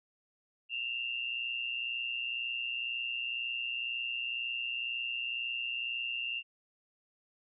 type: tone pair together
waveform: sine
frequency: 2672 / 2794 Hz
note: E7 / F7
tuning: +23 / 0 cents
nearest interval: minor second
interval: 77 cents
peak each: -38 / -35 dBFS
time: 0.69-6.43 s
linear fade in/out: 50 ms
effects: none